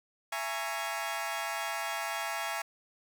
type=chord; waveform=20% pulse; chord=A# half-diminished seventh; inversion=second; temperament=equal with one note detuned; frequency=670.8 / 830.6 / 932.3 / 1108.7 Hz; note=E5 / G#5 / A#5 / C#6; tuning=+30 / 0 / 0 / 0 cents; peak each=-33 / -32 / -36 / -35 dBFS; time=0.32-2.62 s; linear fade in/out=5 ms; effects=none